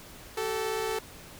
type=tone pair together; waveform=sawtooth; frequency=382.8 / 440 Hz; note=G4 / A4; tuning=-41 / 0 cents; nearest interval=major second; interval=241 cents; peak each=-31 / -26 dBFS; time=0.37-0.99 s; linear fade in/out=5 ms; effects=pink hiss -48 dBFS RMS until 1.39 s